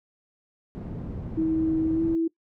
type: low-pass noise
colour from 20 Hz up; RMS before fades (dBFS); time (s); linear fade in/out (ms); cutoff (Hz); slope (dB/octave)
white; -35; 0.75-2.15; 0; 200; 12
type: tone with pitch glide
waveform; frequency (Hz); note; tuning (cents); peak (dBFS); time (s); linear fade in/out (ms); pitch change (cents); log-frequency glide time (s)
sine; 320.2 to 328.6; D#4 to E4; +50 to -5; -21; 1.37-2.28; 10; +45; 1.92-2.03
effects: noise-tail reverb RT60 0.1 s tail -21 dB re dry